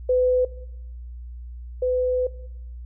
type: tone pair in turn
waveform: sine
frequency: 504 / 504 Hz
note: B4 / B4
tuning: +35 / +35 cents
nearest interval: unison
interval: 0 cents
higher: neither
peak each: -16 / -19 dBFS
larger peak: first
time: 0.09-0.45 / 1.82-2.27 s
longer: second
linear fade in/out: 5 ms
effects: noise-tail reverb RT60 0.8 s tail -18 dB re dry + added 60 Hz sine -34 dBFS peak until 2.85 s